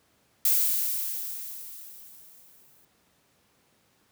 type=noise with exponential decay; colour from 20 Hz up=violet; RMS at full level=-21 dBFS; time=0.45-2.85 s; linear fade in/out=2 ms; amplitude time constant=520 ms; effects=pink hiss -66 dBFS RMS until 4.11 s + high-pass 100 Hz 12 dB/octave